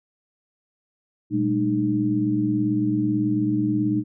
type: tone cluster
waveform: sine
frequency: 120.8 / 198.3 / 216.6 / 305.5 Hz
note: B2 / G3 / A3 / D#4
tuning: -38 / +20 / -27 / -32 cents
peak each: -27 / -28 / -28 / -21 dBFS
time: 1.3-4.04 s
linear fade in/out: 50 ms
effects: none